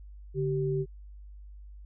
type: tone pair together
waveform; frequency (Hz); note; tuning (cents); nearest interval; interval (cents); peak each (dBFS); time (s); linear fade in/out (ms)
sine; 144.39 / 385.7; D3 / G4; -29 / -28; octave + perfect fourth; 1701; -29 / -29; 0.34-0.86; 50
effects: added 50 Hz sine -44 dBFS peak until 1.85 s